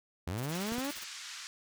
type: linear sweep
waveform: sawtooth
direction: up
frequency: 77.78 to 293.7 Hz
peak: -30 dBFS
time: 0.27-0.91 s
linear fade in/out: 5 ms
type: noise with tremolo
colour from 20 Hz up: white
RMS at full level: -44 dBFS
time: 0.37-1.05 s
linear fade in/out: 20 ms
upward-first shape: sine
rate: 17 Hz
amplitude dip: 85%
type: band-pass noise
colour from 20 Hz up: white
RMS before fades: -45 dBFS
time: 0.52-1.47 s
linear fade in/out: 0 ms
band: 1200 to 6800 Hz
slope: 24 dB/octave
type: clicks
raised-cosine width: 3 ms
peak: -30 dBFS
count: 2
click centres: 0.721 / 0.783 s
effects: none

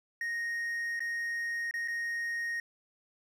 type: tone with dropouts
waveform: triangle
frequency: 1864.7 Hz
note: A#6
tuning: in tune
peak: -30 dBFS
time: 0.21-2.6 s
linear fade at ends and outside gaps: 2 ms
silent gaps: 0.994-1.004 / 1.711-1.739 / 1.877-1.882 s
effects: none

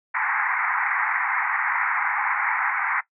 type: band-pass noise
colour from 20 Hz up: white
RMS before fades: -24 dBFS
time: 0.14-3.01 s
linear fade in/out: 10 ms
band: 790 to 2200 Hz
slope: 96 dB/octave
effects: noise-tail reverb RT60 0.1 s tail -17 dB re dry

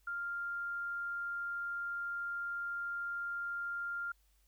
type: tone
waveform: sine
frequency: 1396.9 Hz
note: F6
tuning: in tune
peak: -36 dBFS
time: 0.07-4.12 s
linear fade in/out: 5 ms
effects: added 50 Hz sine -68 dBFS peak until 4.47 s + white hiss -75 dBFS RMS until 4.47 s

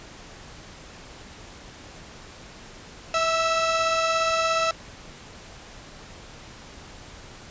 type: tone pair together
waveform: sawtooth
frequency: 652 / 1321.1 Hz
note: E5 / E6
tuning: -19 / +3 cents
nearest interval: octave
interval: 1222 cents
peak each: -20 dBFS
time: 3.14-4.71 s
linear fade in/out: 2 ms
effects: pink hiss -44 dBFS RMS until 7.5 s + resampled to 16000 Hz

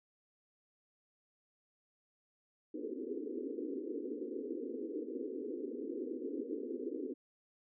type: band-pass noise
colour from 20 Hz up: pink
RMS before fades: -41 dBFS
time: 2.74-7.14 s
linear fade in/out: 10 ms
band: 250 to 480 Hz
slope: 96 dB/octave
effects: none

